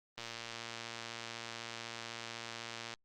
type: click train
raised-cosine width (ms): 0.2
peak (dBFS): -25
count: 321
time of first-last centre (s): 0.18-2.939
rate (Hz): 116
effects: Opus 24 kbps